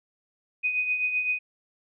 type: tone with tremolo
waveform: sine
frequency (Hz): 2495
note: D#7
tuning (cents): +4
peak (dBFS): -21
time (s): 0.63-1.39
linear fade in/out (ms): 20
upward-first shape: triangle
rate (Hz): 7.8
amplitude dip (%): 60
effects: none